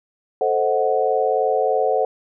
sine chord, A diminished seventh, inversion none, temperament equal, 440 / 523.3 / 622.3 / 740 Hz, A4 / C5 / Eb5 / Gb5, 0 / 0 / 0 / 0 cents, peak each -21 / -21 / -25 / -21 dBFS, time 0.41-2.05 s, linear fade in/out 2 ms, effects none

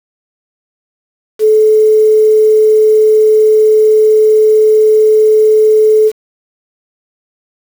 sine tone with quantisation, 432.2 Hz, A4, 31 cents flat, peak -4 dBFS, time 1.39-6.12 s, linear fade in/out 50 ms, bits 5, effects none

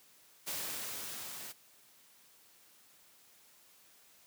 white noise with level ramp, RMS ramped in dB -38 to -46 dBFS, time 0.46-1.53 s, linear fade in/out 20 ms, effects white hiss -63 dBFS RMS until 4.26 s + high-pass 100 Hz 12 dB/octave

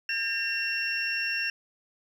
sine tone cluster, 1608 / 1810 / 2731 / 5470 Hz, G6 / A6 / F7 / F8, +44 / +48 / -39 / -37 cents, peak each -34 / -35 / -29 / -35 dBFS, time 0.09-1.5 s, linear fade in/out 2 ms, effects 9-bit

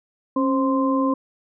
sine tone cluster, 271.2 / 526 / 1042 Hz, C#4 / C5 / C6, -38 / +9 / -7 cents, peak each -19 / -25 / -24 dBFS, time 0.36-1.14 s, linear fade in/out 5 ms, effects none

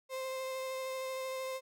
35% pulse tone with vibrato, 523.3 Hz, C5, in tune, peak -35 dBFS, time 0.09-1.61 s, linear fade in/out 50 ms, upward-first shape sine, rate 13 Hz, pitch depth 11 cents each way, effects none

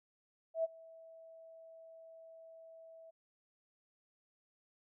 sine tone with ADSR envelope, 653 Hz, E5, 17 cents flat, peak -29 dBFS, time 0.54-3.11 s, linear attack 100 ms, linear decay 26 ms, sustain -24 dB, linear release 14 ms, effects none

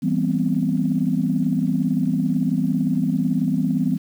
sine chord, C major seventh, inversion first, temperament equal with one note detuned, 164.81 / 196 / 243.7 / 261.6 Hz, E3 / G3 / B3 / C4, 0 / 0 / -23 / 0 cents, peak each -23 dBFS, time 0.02-3.98 s, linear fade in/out 20 ms, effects tanh soft clip ceiling -7 dBFS + 8-bit

